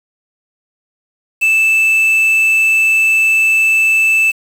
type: tone with quantisation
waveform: triangle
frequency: 2637 Hz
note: E7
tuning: in tune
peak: -7 dBFS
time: 1.41-4.32 s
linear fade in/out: 20 ms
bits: 5
effects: none